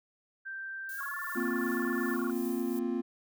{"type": "tone with pitch glide", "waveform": "sine", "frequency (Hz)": [1568, 1760], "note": ["G6", "A6"], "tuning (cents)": [0, 0], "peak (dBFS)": -37, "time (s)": [0.45, 2.16], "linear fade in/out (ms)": 20, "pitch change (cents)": 200, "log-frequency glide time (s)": [0.91, 1.18]}
{"type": "noise with tremolo", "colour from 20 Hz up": "violet", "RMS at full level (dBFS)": -45, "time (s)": [0.89, 2.79], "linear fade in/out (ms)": 0, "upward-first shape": "triangle", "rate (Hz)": 2.7, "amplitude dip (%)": 45}
{"type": "tone with vibrato", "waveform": "sine", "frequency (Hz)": 1250, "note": "D#6", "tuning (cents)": 8, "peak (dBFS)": -38, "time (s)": [0.98, 2.31], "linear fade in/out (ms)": 10, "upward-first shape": "square", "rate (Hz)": 19, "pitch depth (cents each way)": 220}
{"type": "chord", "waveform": "triangle", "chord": "Bb suspended second", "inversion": "none", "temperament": "equal", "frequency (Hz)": [233.1, 261.6, 349.2], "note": ["Bb3", "C4", "F4"], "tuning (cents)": [0, 0, 0], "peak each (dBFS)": -32, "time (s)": [1.35, 3.02], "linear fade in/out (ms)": 20}
{"effects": []}